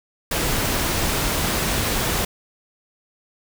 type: noise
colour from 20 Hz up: pink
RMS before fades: -22 dBFS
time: 0.31-2.25 s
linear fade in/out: 5 ms
effects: none